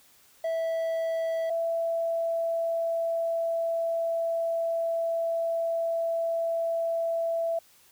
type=tone pair in turn; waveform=triangle / sine; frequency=656 / 665.2 Hz; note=E5 / E5; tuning=-9 / +16 cents; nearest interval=unison; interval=25 cents; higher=second; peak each=-24 / -25 dBFS; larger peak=first; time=0.44-1.5 / 1.5-7.59 s; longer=second; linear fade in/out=5 ms; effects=white hiss -59 dBFS RMS until 7.91 s